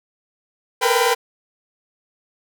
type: tone cluster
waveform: sawtooth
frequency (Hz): 455.8 / 474.6 / 494.5 / 788 / 1009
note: A#4 / A#4 / B4 / G5 / B5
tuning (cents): -39 / +31 / +2 / +9 / +37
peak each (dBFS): -18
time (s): 0.81-1.15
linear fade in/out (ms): 20
effects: none